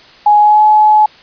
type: tone with pitch glide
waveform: sine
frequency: 835 to 852.5 Hz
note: G#5 to G#5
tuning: +9 to +45 cents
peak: -4 dBFS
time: 0.26-1.06 s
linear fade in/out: 5 ms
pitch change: +36 cents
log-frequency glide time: 0.39-0.63 s
effects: white hiss -40 dBFS RMS until 1.22 s + resampled to 11025 Hz